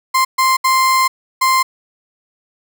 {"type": "tone bursts at uneven times", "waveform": "35% pulse", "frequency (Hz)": 1046.5, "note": "C6", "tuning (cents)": 0, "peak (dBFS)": -9, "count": 4, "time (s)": [[0.14, 0.25], [0.38, 0.57], [0.64, 1.08], [1.41, 1.63]], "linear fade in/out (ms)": 10, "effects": []}